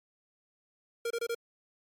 square tone bursts, 466.8 Hz, A#4, 2 cents sharp, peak -31 dBFS, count 4, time 1.05-1.348 s, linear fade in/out 5 ms, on 55 ms, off 26 ms, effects MP3 64 kbps

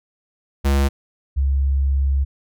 square / sine tone pair in turn, 69.3 / 68.46 Hz, C#2 / C#2, 0 / -21 cents, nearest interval unison, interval 21 cents, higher first, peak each -15 / -15 dBFS, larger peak neither, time 0.64-0.89 / 1.36-2.25 s, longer second, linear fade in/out 20 ms, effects none

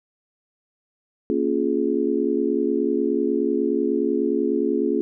sine chord, Bb minor seventh, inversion none, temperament just, 233.1 / 279.7 / 349.6 / 419.5 Hz, Bb3 / Db4 / F4 / Ab4, 0 / +16 / +2 / +17 cents, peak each -26 / -24 / -24 / -24 dBFS, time 1.3-5.01 s, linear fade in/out 0 ms, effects none

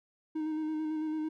triangle tone with vibrato, 311.1 Hz, D#4, in tune, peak -29 dBFS, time 0.35-1.29 s, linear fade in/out 10 ms, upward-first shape square, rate 9 Hz, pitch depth 19 cents each way, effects none

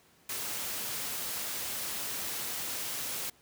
white noise, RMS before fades -36 dBFS, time 0.29-3.3 s, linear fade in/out 5 ms, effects pink hiss -63 dBFS RMS until 3.41 s + high-pass 80 Hz 12 dB/octave

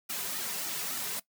white noise with flanger, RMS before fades -35 dBFS, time 0.09-1.2 s, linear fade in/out 10 ms, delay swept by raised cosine 1.8 to 3.7 ms, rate 3.5 Hz, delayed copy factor -0.9, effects noise-tail reverb RT60 0.1 s tail -19 dB re dry + high-pass 150 Hz 12 dB/octave

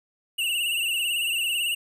square tone with vibrato, 2794 Hz, F7, in tune, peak -24 dBFS, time 0.38-1.75 s, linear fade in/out 10 ms, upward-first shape sine, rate 18 Hz, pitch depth 77 cents each way, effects 11-bit

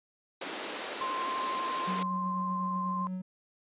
pink high-pass noise, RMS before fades -37 dBFS, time 0.41-2.03 s, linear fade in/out 5 ms, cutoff 280 Hz, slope 24 dB/octave
sine tone with vibrato, 1046.5 Hz, C6, in tune, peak -31 dBFS, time 1.01-3.07 s, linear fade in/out 0 ms, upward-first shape triangle, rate 12 Hz, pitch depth 23 cents each way
triangle tone with tremolo, 185 Hz, F#3, in tune, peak -30 dBFS, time 1.87-3.22 s, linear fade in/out 10 ms, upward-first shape triangle, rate 8.1 Hz, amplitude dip 35%
effects resampled to 8000 Hz

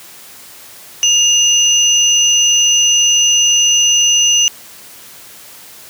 sine tone pair together, 2842 / 6022 Hz, F7 / F#8, +30 / +30 cents, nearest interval octave + minor second, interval 1300 cents, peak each -11 dBFS, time 1.03-4.48 s, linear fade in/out 0 ms, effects white hiss -37 dBFS RMS until 5.89 s + high-pass 80 Hz 12 dB/octave

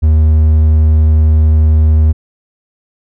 triangle tone, 77.78 Hz, D#2, in tune, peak -3 dBFS, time 0.02-2.13 s, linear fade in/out 20 ms, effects none

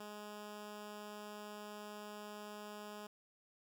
10% pulse tone, 208.9 Hz, G#3, 10 cents sharp, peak -39 dBFS, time 0-3.07 s, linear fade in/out 5 ms, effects none

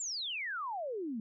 sine exponential sweep, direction down, 7580 to 210.1 Hz, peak -35 dBFS, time 0-1.2 s, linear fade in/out 2 ms, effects none

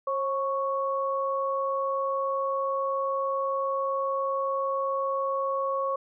sine tone pair together, 539.5 / 1108.7 Hz, C#5 / C#6, -47 / 0 cents, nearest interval octave, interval 1247 cents, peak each -28 dBFS, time 0.07-5.96 s, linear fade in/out 5 ms, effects none

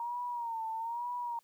sine tone with vibrato, 932.3 Hz, A#5, in tune, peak -34 dBFS, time 0-1.39 s, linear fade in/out 2 ms, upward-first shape sine, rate 1.1 Hz, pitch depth 80 cents each way, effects white hiss -71 dBFS RMS until 1.43 s

